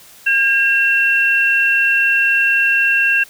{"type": "tone pair together", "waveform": "sine", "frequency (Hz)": [1615, 2716], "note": ["G#6", "F7"], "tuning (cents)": [-49, -49], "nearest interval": "major sixth", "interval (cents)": 900, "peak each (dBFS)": -14, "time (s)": [0.26, 3.24], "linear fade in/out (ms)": 10, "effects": ["white hiss -43 dBFS RMS until 3.29 s"]}